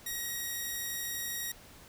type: tone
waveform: 5% pulse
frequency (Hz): 1892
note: A#6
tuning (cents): +25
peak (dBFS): -24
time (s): 0.06-1.52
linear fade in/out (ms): 5
effects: pink hiss -54 dBFS RMS until 1.88 s